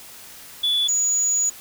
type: tone pair in turn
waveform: sine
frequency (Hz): 3442 / 6840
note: A7 / A8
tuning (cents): -39 / -50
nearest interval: octave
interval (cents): 1189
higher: second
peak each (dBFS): -16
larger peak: neither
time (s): 0.63-0.88 / 0.88-1.5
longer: second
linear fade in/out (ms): 10
effects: tanh soft clip ceiling -15 dBFS + white hiss -42 dBFS RMS until 1.6 s